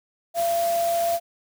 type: tone in noise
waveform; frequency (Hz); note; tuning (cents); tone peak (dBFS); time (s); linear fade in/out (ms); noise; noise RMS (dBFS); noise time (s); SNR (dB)
sine; 681; F5; -44; -20; 0.34-1.2; 50; white; -34; 0.34-1.2; +11
effects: none